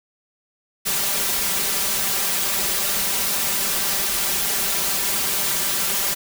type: noise with comb filter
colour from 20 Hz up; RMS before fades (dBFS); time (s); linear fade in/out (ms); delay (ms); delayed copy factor
white; -22; 0.85-6.15; 20; 5.1; +0.9
effects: none